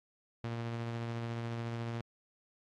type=tone with tremolo; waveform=sawtooth; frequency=116.54 Hz; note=A#2; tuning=in tune; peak=-31 dBFS; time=0.44-2.01 s; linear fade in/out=0 ms; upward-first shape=triangle; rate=14 Hz; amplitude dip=25%; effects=low-pass 4000 Hz 12 dB/octave + AAC 64 kbps